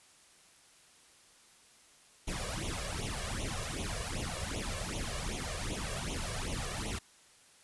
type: noise with flanger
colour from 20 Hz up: pink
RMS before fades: -37 dBFS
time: 2.27-6.99 s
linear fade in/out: 10 ms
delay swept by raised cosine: 0.3 to 1.8 ms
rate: 2.6 Hz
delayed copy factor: +0.85
effects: white hiss -61 dBFS RMS until 7.63 s + resampled to 24000 Hz